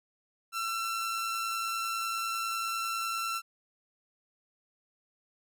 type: tone with amplitude modulation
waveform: sawtooth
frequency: 1347 Hz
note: E6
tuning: 37 cents sharp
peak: -26 dBFS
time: 0.52-3.42 s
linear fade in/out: 50 ms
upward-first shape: sine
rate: 110 Hz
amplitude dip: 30%
effects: none